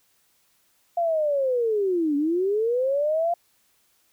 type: linear two-way sweep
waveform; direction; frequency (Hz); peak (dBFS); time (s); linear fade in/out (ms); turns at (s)
sine; down then up; 698.5 to 280.6 to 698.5; -20; 0.97-3.34; 5; 2.16
effects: white hiss -65 dBFS RMS until 4.12 s